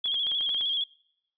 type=tone with vibrato; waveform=sine; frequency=3300 Hz; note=G#7; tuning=12 cents flat; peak=-25 dBFS; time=0.04-0.84 s; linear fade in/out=5 ms; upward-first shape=square; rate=13 Hz; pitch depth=42 cents each way
type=clicks; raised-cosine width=0.3 ms; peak=-27 dBFS; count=8; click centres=0.058 / 0.143 / 0.268 / 0.317 / 0.409 / 0.492 / 0.546 / 0.61 s
type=noise with exponential growth; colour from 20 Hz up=violet; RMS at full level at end=-43 dBFS; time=0.09-0.74 s; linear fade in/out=0 ms; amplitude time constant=140 ms
effects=noise-tail reverb RT60 0.8 s tail -25 dB re dry + resampled to 11025 Hz